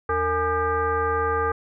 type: tone with frequency modulation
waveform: sine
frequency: 830.6 Hz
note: G#5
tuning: in tune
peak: -20 dBFS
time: 0.09-1.52 s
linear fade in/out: 5 ms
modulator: 375 Hz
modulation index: 1.8
effects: none